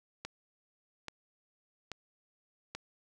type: click train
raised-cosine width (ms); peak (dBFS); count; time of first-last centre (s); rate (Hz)
0.2; -22; 4; 0.25-2.75; 1.2
effects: none